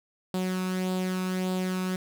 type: tone with flanger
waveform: sawtooth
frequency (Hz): 185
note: F#3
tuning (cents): 0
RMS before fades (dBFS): -29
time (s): 0.34-1.96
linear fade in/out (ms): 2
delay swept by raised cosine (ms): 0.24 to 0.8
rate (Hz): 1.7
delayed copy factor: +0.5
effects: none